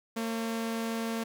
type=tone pair together; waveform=sawtooth; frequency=227.2 / 542 Hz; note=A#3 / C#5; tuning=-44 / -39 cents; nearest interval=octave + minor third; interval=1505 cents; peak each=-27 / -39 dBFS; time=0.16-1.24 s; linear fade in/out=10 ms; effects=none